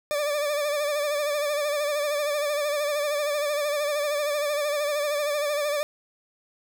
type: tone with vibrato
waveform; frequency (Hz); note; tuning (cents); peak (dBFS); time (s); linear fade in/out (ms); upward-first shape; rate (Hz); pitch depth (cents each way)
40% pulse; 587.3; D5; 0; -23; 0.11-5.83; 0; sine; 13; 53
effects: none